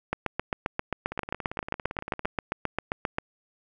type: two click trains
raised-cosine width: 0.5 ms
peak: -19 / -11 dBFS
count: 21 / 24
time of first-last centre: 1.12-2.25 / 0.13-3.184 s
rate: 17.7 / 7.53 Hz
effects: none